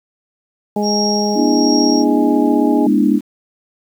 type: harmonic tone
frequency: 207.7 Hz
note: G#3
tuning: in tune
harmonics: 1 / 2 / 3 / 4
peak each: -17 / -20 / -24 / -22 dBFS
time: 0.76-2.87 s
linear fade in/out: 5 ms
type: tone with tremolo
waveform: sine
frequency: 5588 Hz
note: F8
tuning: in tune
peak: -17 dBFS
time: 0.82-2.05 s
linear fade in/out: 50 ms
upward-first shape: sine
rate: 1.3 Hz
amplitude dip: 60%
type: chord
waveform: sine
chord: E dominant seventh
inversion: first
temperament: equal with one note detuned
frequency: 207.7 / 242 / 293.7 / 329.6 Hz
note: G#3 / B3 / D4 / E4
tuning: 0 / -35 / 0 / 0 cents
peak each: -15 / -16 / -14 / -19 dBFS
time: 1.34-3.21 s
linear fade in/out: 50 ms
effects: 7-bit